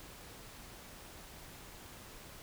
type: silence
effects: pink hiss -52 dBFS RMS until 2.42 s